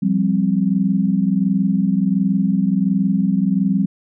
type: chord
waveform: sine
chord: F suspended second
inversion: none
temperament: equal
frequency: 174.61 / 196 / 261.6 Hz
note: F3 / G3 / C4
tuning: 0 / 0 / 0 cents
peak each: -20 / -16 / -22 dBFS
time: 0.02-3.86 s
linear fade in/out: 10 ms
effects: none